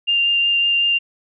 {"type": "tone with vibrato", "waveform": "sine", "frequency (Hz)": 2794, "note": "F7", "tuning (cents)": 0, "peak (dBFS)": -14, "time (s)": [0.07, 0.99], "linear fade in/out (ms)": 20, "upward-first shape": "triangle", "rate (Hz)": 5.4, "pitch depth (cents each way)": 10, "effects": []}